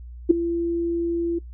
sine tone with ADSR envelope, 339 Hz, E4, 49 cents sharp, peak -6 dBFS, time 0.29-1.39 s, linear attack 17 ms, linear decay 8 ms, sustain -15 dB, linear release 10 ms, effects noise-tail reverb RT60 0.1 s tail -19 dB re dry + added 60 Hz sine -36 dBFS peak until 1.53 s

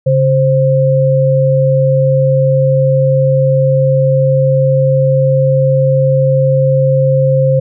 sine tone pair together, 138.59 / 526 Hz, C#3 / C5, 0 / +9 cents, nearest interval octave + major seventh, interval 2309 cents, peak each -10 dBFS, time 0.06-7.6 s, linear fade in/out 10 ms, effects none

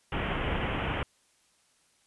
pink low-pass noise, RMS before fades -31 dBFS, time 0.12-1.03 s, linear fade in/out 2 ms, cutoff 3200 Hz, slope 96 dB/octave, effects white hiss -67 dBFS RMS until 2.06 s + resampled to 24000 Hz

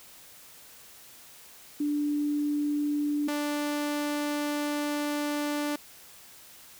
sine / sawtooth tone pair in turn, 293.7 / 293.7 Hz, D4 / D4, 0 / 0 cents, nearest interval unison, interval 0 cents, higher neither, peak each -25 / -24 dBFS, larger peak second, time 1.8-3.28 / 3.28-5.76 s, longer second, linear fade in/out 5 ms, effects white hiss -51 dBFS RMS until 6.79 s

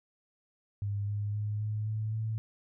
sine tone with pitch steps, 101.5 / 103.21 / 104.96 / 106.73 / 108.53 / 110.37 Hz, G#2 / G#2 / G#2 / G#2 / A2 / A2, -39 / -10 / +19 / +48 / -23 / +6 cents, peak -30 dBFS, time 0.82-2.38 s, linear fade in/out 0 ms, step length 260 ms, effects none

